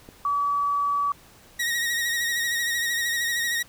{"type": "click", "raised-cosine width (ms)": 2, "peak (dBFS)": -28, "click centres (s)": 0.089}
{"type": "tone", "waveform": "sine", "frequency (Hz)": 1144, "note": "D6", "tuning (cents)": -46, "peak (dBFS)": -21, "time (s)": [0.25, 1.12], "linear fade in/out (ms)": 2}
{"type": "tone with vibrato", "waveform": "sawtooth", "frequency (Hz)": 1885, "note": "A#6", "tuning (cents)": 19, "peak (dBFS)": -20, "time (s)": [1.59, 3.63], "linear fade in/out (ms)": 10, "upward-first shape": "sine", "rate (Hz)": 13, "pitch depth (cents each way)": 41}
{"effects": ["pink hiss -52 dBFS RMS until 3.68 s"]}